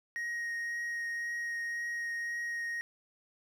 triangle tone with vibrato, 1877 Hz, A#6, 11 cents sharp, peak -32 dBFS, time 0.16-2.81 s, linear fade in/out 0 ms, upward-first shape triangle, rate 1.9 Hz, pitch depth 10 cents each way, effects none

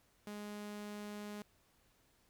sawtooth tone, 207.7 Hz, G#3, in tune, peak -40 dBFS, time 0.27-1.42 s, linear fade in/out 2 ms, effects pink hiss -72 dBFS RMS until 2.29 s

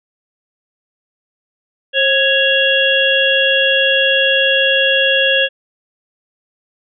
harmonic tone with a mistuned harmonic, 554.4 Hz, C#5, in tune, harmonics 1 / 3 / 5 / 6, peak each -16 / -16 / -16 / -16 dBFS, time 1.93-5.49 s, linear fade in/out 50 ms, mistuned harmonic 1, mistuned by -54 cents, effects none

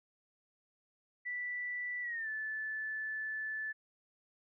sine tone with pitch glide, 1969 to 1744.1 Hz, B6 to A6, -6 to -16 cents, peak -36 dBFS, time 1.25-3.73 s, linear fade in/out 20 ms, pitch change -210 cents, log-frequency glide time 2.02-2.29 s, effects none

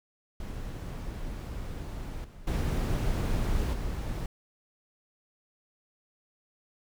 brown noise with level steps, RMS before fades -37 / -47 / -28 / -33 dBFS, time 0.4-4.26 s, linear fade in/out 2 ms, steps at 2.24 / 2.47 / 3.73 s, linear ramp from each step 5 ms, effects none

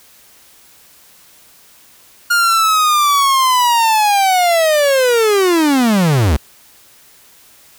45% pulse linear sweep, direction down, 1423 to 63.5 Hz, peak -10 dBFS, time 2.3-6.37 s, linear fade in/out 10 ms, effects white hiss -46 dBFS RMS until 7.78 s

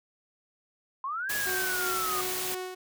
sine linear two-way sweep, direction up then down, 1027 to 1698 to 1211 Hz, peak -30 dBFS, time 1.04-2.21 s, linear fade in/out 2 ms, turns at 1.32 s
white noise, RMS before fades -33 dBFS, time 1.29-2.55 s, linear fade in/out 10 ms
sawtooth tone with tremolo, 368.7 Hz, F#4, 6 cents flat, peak -29 dBFS, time 1.46-2.75 s, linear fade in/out 10 ms, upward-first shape sine, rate 2.9 Hz, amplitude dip 50%
effects none

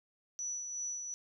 sine tone with tremolo, 5920 Hz, F#8, in tune, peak -35 dBFS, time 0.39-1.14 s, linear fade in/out 0 ms, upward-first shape sine, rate 2.7 Hz, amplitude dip 40%, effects none

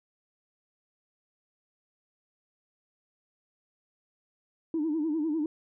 sine tone with vibrato, 311.1 Hz, D#4, in tune, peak -25 dBFS, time 4.74-5.46 s, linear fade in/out 2 ms, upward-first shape sine, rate 10 Hz, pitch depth 110 cents each way, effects tanh soft clip ceiling -22 dBFS

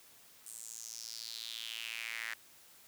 sawtooth tone with high-pass filter sweep, 114 Hz, A#2, 38 cents flat, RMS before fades -44 dBFS, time 0.46-2.34 s, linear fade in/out 5 ms, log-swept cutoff 8800 to 1800 Hz, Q 4.2, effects white hiss -60 dBFS RMS until 2.87 s + high-pass 60 Hz 12 dB/octave

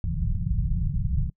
pink low-pass noise, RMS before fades -25 dBFS, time 0.04-1.3 s, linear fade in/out 2 ms, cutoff 180 Hz, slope 96 dB/octave, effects noise-tail reverb RT60 0.1 s tail -25 dB re dry

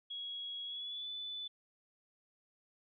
sine tone with pitch glide, 3324 to 3491 Hz, G#7 to A7, +1 to -14 cents, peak -40 dBFS, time 0.1-1.48 s, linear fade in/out 10 ms, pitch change +85 cents, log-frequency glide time 0.65-1.08 s, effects none

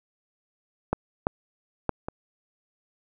clicks, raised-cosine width 1 ms, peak -9 / -8 / -9 / -17 dBFS, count 4, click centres 0.93 / 1.269 / 1.893 / 2.085 s, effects none

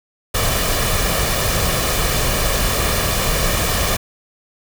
pink noise with comb filter, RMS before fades -18 dBFS, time 0.34-3.97 s, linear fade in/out 10 ms, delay 1.7 ms, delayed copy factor +0.5, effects none

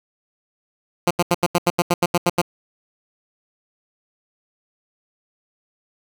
10% pulse tone bursts, 174.6 Hz, F3, in tune, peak -6 dBFS, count 12, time 1.07-2.416 s, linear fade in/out 5 ms, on 37 ms, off 82 ms, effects none

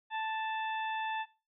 harmonic tone, 880 Hz, A5, in tune, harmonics 1 / 2 / 3 / 4, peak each -34 / -40 / -44 / -46 dBFS, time 0.1-1.26 s, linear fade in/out 50 ms, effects noise-tail reverb RT60 0.3 s tail -18 dB re dry

